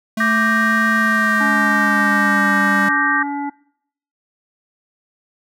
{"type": "tone with pitch glide", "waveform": "square", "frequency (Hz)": [220, 199.42], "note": ["A3", "G3"], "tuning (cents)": [0, 30], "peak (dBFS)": -20, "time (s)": [0.17, 2.89], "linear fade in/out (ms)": 5, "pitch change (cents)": -170, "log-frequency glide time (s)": [0.94, 2.54]}
{"type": "chord", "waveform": "sine", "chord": "G minor", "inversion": "second", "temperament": "equal", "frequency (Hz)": [1174.7, 1568, 1864.7], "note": ["D6", "G6", "Bb6"], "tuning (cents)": [0, 0, 0], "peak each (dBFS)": [-20, -18, -19], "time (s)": [0.2, 3.23], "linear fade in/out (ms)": 5}
{"type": "harmonic tone", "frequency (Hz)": 284.7, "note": "C#4", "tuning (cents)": 46, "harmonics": [1, 3, 5, 7], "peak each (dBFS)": [-23, -24, -37, -37], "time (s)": [1.4, 3.5], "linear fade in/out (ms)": 10}
{"effects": ["noise-tail reverb RT60 0.7 s tail -24 dB re dry"]}